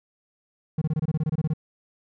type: tone bursts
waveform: triangle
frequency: 155.56 Hz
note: D#3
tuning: in tune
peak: -19 dBFS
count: 13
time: 0.78-1.536 s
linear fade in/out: 5 ms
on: 36 ms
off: 24 ms
effects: none